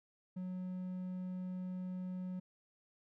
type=tone; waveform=triangle; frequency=183.4 Hz; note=F#3; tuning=15 cents flat; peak=-37 dBFS; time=0.36-2.4 s; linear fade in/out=10 ms; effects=none